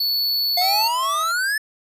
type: tone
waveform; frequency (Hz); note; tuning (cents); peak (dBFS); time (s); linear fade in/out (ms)
square; 4435; C#8; 0; -19; 0-0.88; 5
type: exponential sweep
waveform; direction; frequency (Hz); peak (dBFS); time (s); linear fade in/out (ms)
square; up; 698.5 to 1766; -20; 0.57-1.58; 5
type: tone with tremolo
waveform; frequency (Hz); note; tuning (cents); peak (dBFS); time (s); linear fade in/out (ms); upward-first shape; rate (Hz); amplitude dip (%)
sawtooth; 654; E5; -14; -28; 0.61-1.32; 5; square; 2.4; 45
effects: resampled to 32000 Hz